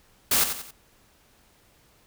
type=noise with echo; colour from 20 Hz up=white; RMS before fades=-21 dBFS; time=0.31-0.44 s; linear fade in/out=5 ms; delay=90 ms; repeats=3; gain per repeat=-8 dB; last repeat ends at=0.71 s; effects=pink hiss -60 dBFS RMS until 2.06 s